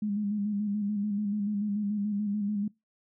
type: tone with vibrato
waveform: sine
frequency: 206.1 Hz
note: G#3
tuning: 13 cents flat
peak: -27 dBFS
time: 0.02-2.68 s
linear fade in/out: 5 ms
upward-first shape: square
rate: 6.9 Hz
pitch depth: 40 cents each way
effects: noise-tail reverb RT60 0.2 s tail -23 dB re dry